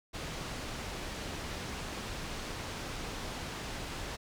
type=low-pass noise; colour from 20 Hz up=pink; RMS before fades=-40 dBFS; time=0.13-4.17 s; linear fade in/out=20 ms; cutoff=6500 Hz; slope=12 dB/octave; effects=none